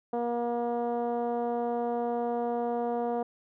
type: tone with low-pass filter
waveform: 10% pulse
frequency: 238 Hz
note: A#3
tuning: 36 cents sharp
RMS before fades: -30 dBFS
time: 0.13-3.23 s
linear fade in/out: 5 ms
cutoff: 630 Hz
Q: 2.1
effects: none